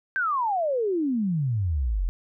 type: exponential sweep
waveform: sine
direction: down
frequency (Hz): 1600 to 40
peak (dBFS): -22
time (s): 0.16-2.09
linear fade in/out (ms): 0
effects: none